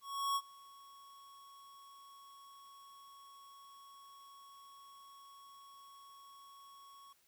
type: tone with ADSR envelope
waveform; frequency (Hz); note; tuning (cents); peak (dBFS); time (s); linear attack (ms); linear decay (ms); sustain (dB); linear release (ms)
square; 1108.7; C#6; 0; -32; 0.01-7.13; 350; 50; -24; 7
effects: white hiss -72 dBFS RMS until 7.27 s